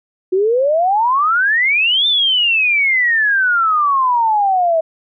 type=exponential two-way sweep; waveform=sine; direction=up then down; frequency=360.7 to 3600 to 635 Hz; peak=-11 dBFS; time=0.32-4.81 s; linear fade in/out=10 ms; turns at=2.07 s; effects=none